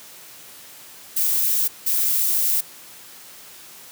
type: noise bursts at uneven times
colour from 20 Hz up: violet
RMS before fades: -20 dBFS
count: 2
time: 1.16-1.68 / 1.86-2.61 s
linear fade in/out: 10 ms
effects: white hiss -43 dBFS RMS until 3.91 s + high-pass 100 Hz 12 dB/octave